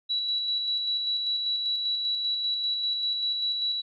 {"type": "tone with tremolo", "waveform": "sine", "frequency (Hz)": 3923, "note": "B7", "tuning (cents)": -12, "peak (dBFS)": -24, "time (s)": [0.09, 3.82], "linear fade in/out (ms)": 20, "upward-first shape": "square", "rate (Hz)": 5.1, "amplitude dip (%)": 30, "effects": []}